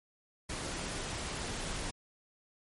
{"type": "noise", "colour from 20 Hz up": "pink", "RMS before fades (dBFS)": -38, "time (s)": [0.49, 1.91], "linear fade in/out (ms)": 10, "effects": ["MP3 48 kbps"]}